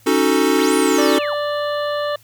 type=chord; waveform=square; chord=D# half-diminished seventh; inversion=third; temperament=equal; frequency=277.2 / 311.1 / 370 / 440 Hz; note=C#4 / D#4 / F#4 / A4; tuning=0 / 0 / 0 / 0 cents; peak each=-20 dBFS; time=0.06-1.19 s; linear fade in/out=10 ms
type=linear two-way sweep; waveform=sine; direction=up then down; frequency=493.9 to 9910 to 493.9 Hz; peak=-28 dBFS; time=0.57-1.35 s; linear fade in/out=20 ms; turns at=0.74 s
type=harmonic tone; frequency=587.3 Hz; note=D5; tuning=in tune; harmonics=1 / 2 / 3 / 5 / 6 / 7; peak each=-20 / -26 / -30 / -34 / -36 / -37 dBFS; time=0.98-2.16 s; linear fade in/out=5 ms
effects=added 109 Hz sine -52 dBFS peak until 2.23 s + white hiss -52 dBFS RMS until 2.23 s